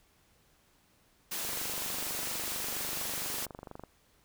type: high-pass noise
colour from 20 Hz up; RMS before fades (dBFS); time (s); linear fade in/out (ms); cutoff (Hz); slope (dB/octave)
white; -36; 1.31-3.46; 10; 140; 96
type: click train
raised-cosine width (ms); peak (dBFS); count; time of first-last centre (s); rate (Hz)
1; -29; 59; 1.45-3.837; 24.3
effects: pink hiss -67 dBFS RMS until 4.24 s